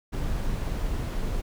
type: noise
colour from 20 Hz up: brown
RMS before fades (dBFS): -28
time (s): 0.12-1.42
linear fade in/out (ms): 20
effects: none